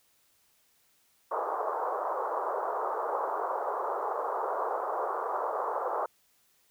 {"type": "band-pass noise", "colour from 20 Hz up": "white", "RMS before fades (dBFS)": -32, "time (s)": [1.31, 6.06], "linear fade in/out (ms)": 5, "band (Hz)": [410, 1200], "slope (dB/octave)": 48, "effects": ["white hiss -68 dBFS RMS until 6.7 s"]}